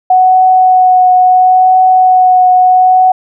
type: tone with vibrato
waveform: sine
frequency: 740 Hz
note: F#5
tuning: in tune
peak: -3 dBFS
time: 0.1-3.12 s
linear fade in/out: 5 ms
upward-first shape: triangle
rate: 0.73 Hz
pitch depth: 15 cents each way
effects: none